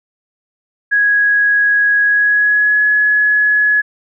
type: tone with pitch glide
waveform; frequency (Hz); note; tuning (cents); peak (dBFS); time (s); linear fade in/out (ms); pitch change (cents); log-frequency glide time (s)
sine; 1661.2 to 1692.2; G#6 to G#6; 0 to +32; -9; 0.91-3.82; 20; +32; 2.03-2.83
effects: none